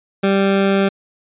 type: tone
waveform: 20% pulse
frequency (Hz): 196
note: G3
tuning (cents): 0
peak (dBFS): -8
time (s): 0.23-0.89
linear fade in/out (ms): 10
effects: resampled to 8000 Hz